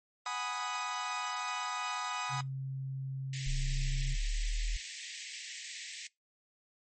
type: chord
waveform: sawtooth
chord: G# minor seventh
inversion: third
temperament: equal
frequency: 740 / 830.6 / 987.8 / 1244.5 Hz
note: F#5 / G#5 / B5 / D#6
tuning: 0 / 0 / 0 / 0 cents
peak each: -39 / -39 / -36 / -34 dBFS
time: 0.26-2.41 s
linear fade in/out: 2 ms
type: tone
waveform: sine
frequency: 133.9 Hz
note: C3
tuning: 40 cents sharp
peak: -35 dBFS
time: 2.29-4.17 s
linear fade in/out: 50 ms
type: high-pass noise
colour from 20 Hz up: pink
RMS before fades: -43 dBFS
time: 3.33-6.07 s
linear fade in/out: 2 ms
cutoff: 1800 Hz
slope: 96 dB/octave
type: exponential sweep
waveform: sine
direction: up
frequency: 31.61 to 40 Hz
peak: -30 dBFS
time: 3.46-4.77 s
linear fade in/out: 10 ms
effects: noise-tail reverb RT60 0.2 s tail -23 dB re dry + MP3 32 kbps